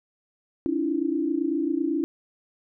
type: tone cluster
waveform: sine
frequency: 279.8 / 310.2 / 337.9 Hz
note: C#4 / D#4 / E4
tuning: +16 / -5 / +43 cents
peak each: -27 dBFS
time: 0.66-2.04 s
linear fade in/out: 0 ms
effects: none